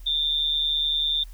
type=tone with amplitude modulation; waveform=sine; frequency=3587 Hz; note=A7; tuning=33 cents sharp; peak=-18 dBFS; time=0.06-1.24 s; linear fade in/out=10 ms; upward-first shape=sine; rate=150 Hz; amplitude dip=70%; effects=added 40 Hz sine -38 dBFS peak until 1.33 s + white hiss -57 dBFS RMS until 1.33 s